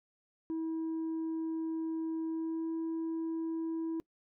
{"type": "tone with pitch glide", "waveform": "sine", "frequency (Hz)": [323.3, 326.3], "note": ["E4", "E4"], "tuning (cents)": [-34, -18], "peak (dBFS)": -30, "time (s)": [0.5, 4], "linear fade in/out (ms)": 0, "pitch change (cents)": 16, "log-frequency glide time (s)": [2.27, 2.71], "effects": ["noise-tail reverb RT60 0.1 s tail -24 dB re dry", "tanh soft clip ceiling -32 dBFS"]}